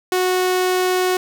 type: tone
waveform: sawtooth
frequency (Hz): 367.4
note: F#4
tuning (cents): -12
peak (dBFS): -12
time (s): 0.12-1.17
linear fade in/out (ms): 2
effects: none